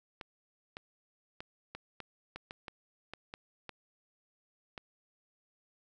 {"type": "clicks", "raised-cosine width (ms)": 0.3, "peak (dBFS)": -26, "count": 12, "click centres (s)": [0.212, 0.769, 1.405, 1.75, 2.003, 2.36, 2.509, 2.682, 3.136, 3.339, 3.693, 4.778], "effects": []}